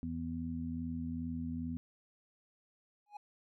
harmonic tone, 82.41 Hz, E2, in tune, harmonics 1 / 2 / 3, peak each -43 / -43 / -38 dBFS, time 0.03-1.77 s, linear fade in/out 0 ms
triangle tone with exponential growth, 829 Hz, G#5, 3 cents flat, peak -38 dBFS, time 3.06-3.17 s, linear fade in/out 5 ms, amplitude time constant 22 ms
effects none

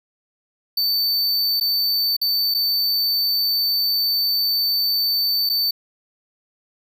square tone with dropouts, 4549 Hz, C#8, 44 cents sharp, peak -18 dBFS, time 0.77-5.71 s, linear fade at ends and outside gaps 5 ms, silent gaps 1.6-1.609 / 2.167-2.214 / 2.541-2.546 / 5.492-5.497 s, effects none

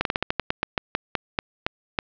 slowing click train, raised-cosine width 0.3 ms, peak -5 dBFS, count 15, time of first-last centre 0.01-1.988 s, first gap 42 ms, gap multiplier 1.17, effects low-pass 4000 Hz 12 dB/octave

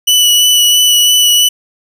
sawtooth tone with vibrato, 2960 Hz, F#7, in tune, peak -3 dBFS, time 0.07-1.49 s, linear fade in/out 10 ms, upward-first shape sine, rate 3 Hz, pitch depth 14 cents each way, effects none

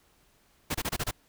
pink noise bursts, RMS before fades -30 dBFS, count 6, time 0.7-1.112 s, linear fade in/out 10 ms, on 47 ms, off 26 ms, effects pink hiss -65 dBFS RMS until 1.28 s

